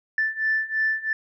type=beating tone pair; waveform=sine; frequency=1760 / 1763 Hz; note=A6 / A6; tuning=0 / +3 cents; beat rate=3 Hz; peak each=-25 / -23 dBFS; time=0.18-1.13 s; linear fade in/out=2 ms; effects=tanh soft clip ceiling -14 dBFS